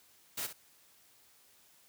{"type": "noise with echo", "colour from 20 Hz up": "white", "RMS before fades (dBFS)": -37, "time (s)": [0.37, 0.47], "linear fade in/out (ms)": 10, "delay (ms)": 61, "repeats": 1, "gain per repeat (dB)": -10, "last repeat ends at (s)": 0.531, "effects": ["white hiss -64 dBFS RMS until 1.88 s", "high-pass 60 Hz 12 dB/octave"]}